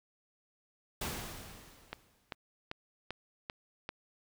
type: noise with exponential decay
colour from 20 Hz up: pink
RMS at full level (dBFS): -36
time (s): 1.01-2.35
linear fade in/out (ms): 5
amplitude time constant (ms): 290
type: click train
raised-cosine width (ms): 0.3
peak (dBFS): -22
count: 6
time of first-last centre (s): 1.93-3.891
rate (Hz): 2.55
effects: none